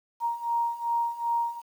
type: beating tone pair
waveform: sine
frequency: 935 / 937.6 Hz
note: A#5 / A#5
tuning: +5 / +10 cents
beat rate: 2.6 Hz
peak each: -30 / -27 dBFS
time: 0.2-1.62 s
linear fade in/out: 50 ms
effects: 9-bit